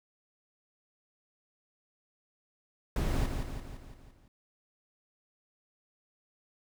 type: noise with echo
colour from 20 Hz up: brown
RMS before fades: -30 dBFS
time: 2.96-3.26 s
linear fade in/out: 2 ms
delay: 170 ms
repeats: 6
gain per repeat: -5 dB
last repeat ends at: 4.28 s
effects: none